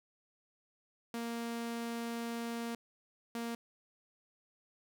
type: tone bursts at uneven times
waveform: sawtooth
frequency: 233.1 Hz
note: A#3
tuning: in tune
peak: -33 dBFS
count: 2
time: 1.14-2.75 / 3.35-3.55 s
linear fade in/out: 2 ms
effects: none